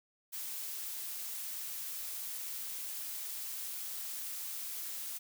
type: noise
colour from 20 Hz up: blue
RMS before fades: -41 dBFS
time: 0.32-5.19 s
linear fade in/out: 20 ms
effects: none